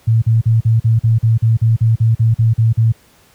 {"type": "tone bursts", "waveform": "sine", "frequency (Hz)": 113, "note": "A2", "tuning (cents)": 47, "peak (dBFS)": -8, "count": 15, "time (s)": [0.07, 2.922], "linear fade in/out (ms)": 10, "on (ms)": 150, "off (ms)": 43, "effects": ["pink hiss -50 dBFS RMS until 3.34 s", "high-pass 60 Hz 12 dB/octave"]}